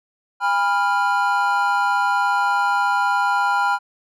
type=chord; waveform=triangle; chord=F diminished; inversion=first; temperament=equal with one note detuned; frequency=811.2 / 987.8 / 1396.9 Hz; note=Ab5 / Cb6 / F6; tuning=-41 / 0 / 0 cents; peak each=-19 dBFS; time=0.4-3.79 s; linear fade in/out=50 ms; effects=none